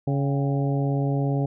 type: harmonic tone with a mistuned harmonic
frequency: 139.8 Hz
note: C#3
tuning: 15 cents sharp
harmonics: 1 / 2 / 3 / 4 / 5 / 6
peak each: -22 / -28 / -32 / -34 / -36 / -38 dBFS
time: 0.07-1.46 s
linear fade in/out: 5 ms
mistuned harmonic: 6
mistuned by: -89 cents
effects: none